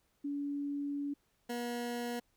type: tone pair in turn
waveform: sine / 20% pulse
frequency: 285.3 / 239.9 Hz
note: C#4 / A#3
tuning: +50 / +50 cents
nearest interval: minor third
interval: 300 cents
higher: first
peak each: -34 / -31 dBFS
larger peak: second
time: 0.24-1.14 / 1.49-2.2 s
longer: first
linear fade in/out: 10 ms
effects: pink hiss -75 dBFS RMS until 2.36 s